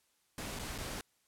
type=noise with dropouts; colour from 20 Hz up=pink; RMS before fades=-41 dBFS; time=0.38-1.01 s; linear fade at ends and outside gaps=1 ms; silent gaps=0.589-0.594 / 0.779-0.785 s; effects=white hiss -74 dBFS RMS until 1.27 s + low-pass 12000 Hz 12 dB/octave